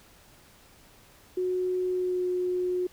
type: tone with pitch glide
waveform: sine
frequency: 366.2 to 362 Hz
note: F#4 to F#4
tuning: -18 to -38 cents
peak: -25 dBFS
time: 1.37-2.87 s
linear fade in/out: 5 ms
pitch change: -20 cents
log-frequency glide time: 1.91-2.26 s
effects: pink hiss -56 dBFS RMS until 2.92 s